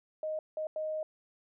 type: tone bursts at uneven times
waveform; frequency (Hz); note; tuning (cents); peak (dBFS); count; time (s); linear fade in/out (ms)
sine; 622.3; D#5; 0; -32; 3; 0.23-0.39 / 0.57-0.67 / 0.76-1.03; 2
effects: none